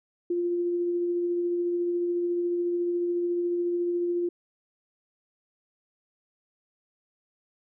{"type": "tone with tremolo", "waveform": "sine", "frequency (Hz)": 348.9, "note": "F4", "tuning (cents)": -2, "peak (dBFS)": -23, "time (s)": [0.3, 4.29], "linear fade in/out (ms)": 5, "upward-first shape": "triangle", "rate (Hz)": 14, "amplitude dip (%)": 25, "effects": []}